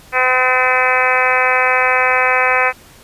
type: harmonic tone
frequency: 255.2 Hz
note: C4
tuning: 43 cents flat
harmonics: 2 / 3 / 4 / 5 / 6 / 7 / 8 / 9 / 10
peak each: -20 / -20 / -20 / -20 / -20 / -20 / -20 / -20 / -20 dBFS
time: 0.12-2.73 s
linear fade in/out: 50 ms
effects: pink hiss -43 dBFS RMS until 3.03 s + resampled to 32000 Hz